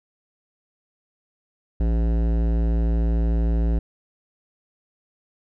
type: tone with hard clipping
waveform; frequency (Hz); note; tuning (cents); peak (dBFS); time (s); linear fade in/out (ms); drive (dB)
sine; 56.6; A1; +50; -20; 1.8-3.79; 5; 16
effects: none

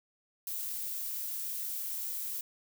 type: noise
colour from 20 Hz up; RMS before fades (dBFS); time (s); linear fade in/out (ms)
violet; -37; 0.47-2.41; 2
effects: none

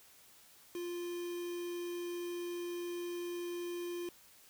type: tone with quantisation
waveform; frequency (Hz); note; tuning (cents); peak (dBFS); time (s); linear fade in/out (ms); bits
triangle; 349.2; F4; 0; -36; 0.75-4.09; 2; 8
effects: white hiss -61 dBFS RMS until 4.49 s

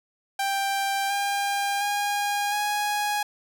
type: tone with pitch steps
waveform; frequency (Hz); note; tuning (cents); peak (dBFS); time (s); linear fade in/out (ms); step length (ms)
sawtooth; 788 / 801.8 / 815.8 / 830; G5 / G5 / G#5 / G#5; +9 / +39 / -31 / -1; -20; 0.39-3.23; 5; 710
effects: none

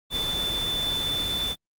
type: tone in noise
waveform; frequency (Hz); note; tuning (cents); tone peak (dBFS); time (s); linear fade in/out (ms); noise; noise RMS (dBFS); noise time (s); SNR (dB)
sine; 3517; A7; -1; -25; 0.1-1.56; 50; pink; -33; 0.1-1.56; +5
effects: Opus 24 kbps

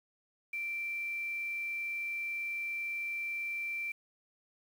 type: tone with quantisation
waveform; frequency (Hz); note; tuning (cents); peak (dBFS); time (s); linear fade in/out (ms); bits
sine; 2349; D7; 0; -34; 0.53-3.92; 5; 9
effects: none

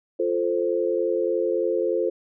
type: chord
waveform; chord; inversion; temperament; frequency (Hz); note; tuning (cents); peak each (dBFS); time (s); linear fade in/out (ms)
sine; F major; none; equal; 349.2 / 440 / 523.3; F4 / A4 / C5; 0 / 0 / 0; -25; 0.19-2.1; 10
effects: none

